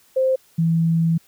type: tone pair in turn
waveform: sine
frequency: 523.3 / 164.83 Hz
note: C5 / E3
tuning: 0 / 0 cents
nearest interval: octave + minor sixth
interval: 2000 cents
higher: first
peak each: -15 dBFS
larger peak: neither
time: 0.16-0.36 / 0.58-1.18 s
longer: second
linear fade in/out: 10 ms
effects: white hiss -56 dBFS RMS until 1.27 s